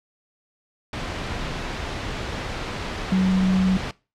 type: tone in noise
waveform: sine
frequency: 187.5 Hz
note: F#3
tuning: 23 cents sharp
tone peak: -16 dBFS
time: 3.12-3.77 s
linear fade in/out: 2 ms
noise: pink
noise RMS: -29 dBFS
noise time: 0.93-3.91 s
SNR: +10 dB
effects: noise-tail reverb RT60 0.3 s tail -21 dB re dry + low-pass 4000 Hz 12 dB/octave